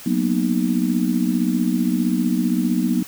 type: chord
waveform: sine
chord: B major seventh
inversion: second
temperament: just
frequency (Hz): 185.21 / 231.5 / 246.9 / 308.7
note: F#3 / A#3 / B3 / D#4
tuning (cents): +2 / -12 / 0 / -14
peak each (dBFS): -22 / -23 / -21 / -24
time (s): 0.06-3.03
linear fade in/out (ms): 5
effects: white hiss -39 dBFS RMS until 3.07 s